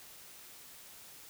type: silence
effects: white hiss -53 dBFS RMS until 1.29 s